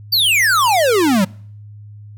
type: exponential sweep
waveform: square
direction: down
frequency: 4739 to 177.6 Hz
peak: -12 dBFS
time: 0.12-1.25 s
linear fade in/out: 10 ms
effects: noise-tail reverb RT60 0.6 s tail -25 dB re dry + added 104 Hz sine -34 dBFS peak until 2.17 s